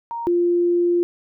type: tone pair in turn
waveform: sine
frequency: 932.3 / 348.4 Hz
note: A#5 / F4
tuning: 0 / -4 cents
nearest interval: octave + perfect fourth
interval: 1704 cents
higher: first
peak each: -25 / -15 dBFS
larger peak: second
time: 0.11-0.27 / 0.27-1.03 s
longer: second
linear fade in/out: 0 ms
effects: none